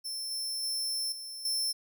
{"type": "tone with level steps", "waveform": "sawtooth", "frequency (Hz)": 5340, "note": "E8", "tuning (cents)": 22, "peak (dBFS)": [-32, -30, -28, -37, -26], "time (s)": [0.04, 1.73], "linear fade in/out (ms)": 20, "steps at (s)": [0.31, 0.63, 1.12, 1.45], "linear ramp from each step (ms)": 2, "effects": []}